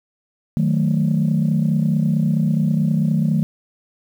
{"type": "chord", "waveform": "sine", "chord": "D# diminished", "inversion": "none", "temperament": "equal", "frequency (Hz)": [155.56, 185, 220], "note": ["D#3", "F#3", "A3"], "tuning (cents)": [0, 0, 0], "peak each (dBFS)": [-17, -20, -19], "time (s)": [0.57, 3.43], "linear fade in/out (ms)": 0, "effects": ["tanh soft clip ceiling -9 dBFS", "8-bit"]}